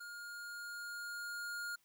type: tone with level ramp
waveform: square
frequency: 1420 Hz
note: F6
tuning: 28 cents sharp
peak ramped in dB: -47 to -40 dBFS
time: 0-1.76 s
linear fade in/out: 10 ms
effects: white hiss -74 dBFS RMS until 1.84 s